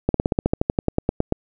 slowing click train, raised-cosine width 2 ms, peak -4 dBFS, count 16, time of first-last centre 0.09-1.324 s, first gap 53 ms, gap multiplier 1.06, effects none

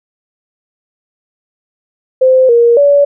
sine tone with pitch steps, 518 / 470.5 / 571 Hz, C5 / A#4 / D5, -17 / +16 / -49 cents, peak -4 dBFS, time 2.21-3.05 s, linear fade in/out 10 ms, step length 280 ms, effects none

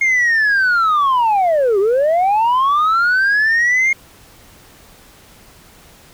sine linear two-way sweep, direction down then up, 2149 to 378.4 to 2149 Hz, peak -9 dBFS, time 0.01-3.93 s, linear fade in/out 5 ms, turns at 1.79 s, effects tanh soft clip ceiling -10 dBFS + pink hiss -45 dBFS RMS until 6.13 s

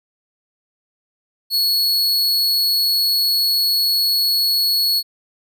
45% pulse tone with amplitude modulation, 4367 Hz, C#8, 27 cents flat, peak -13 dBFS, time 1.5-5.03 s, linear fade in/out 50 ms, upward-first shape sine, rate 190 Hz, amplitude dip 25%, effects none

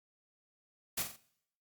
white noise with echo, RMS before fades -34 dBFS, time 0.97-1.03 s, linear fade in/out 10 ms, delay 45 ms, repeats 3, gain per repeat -7 dB, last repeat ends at 1.165 s, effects noise-tail reverb RT60 0.7 s tail -20 dB re dry + Opus 48 kbps

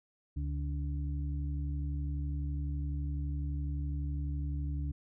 harmonic tone, 71.9 Hz, D2, 36 cents flat, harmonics 1 / 2 / 4, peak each -33 / -39 / -45 dBFS, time 0.36-4.92 s, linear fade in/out 10 ms, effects none

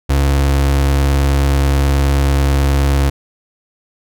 35% pulse tone with vibrato, 69.3 Hz, C#2, in tune, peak -9 dBFS, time 0.09-3.1 s, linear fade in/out 10 ms, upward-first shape sine, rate 20 Hz, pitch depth 55 cents each way, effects none

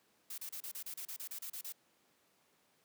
blue noise bursts, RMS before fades -44 dBFS, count 13, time 0.3-1.724 s, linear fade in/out 5 ms, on 80 ms, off 32 ms, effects pink hiss -72 dBFS RMS until 2.84 s + high-pass 200 Hz 12 dB/octave

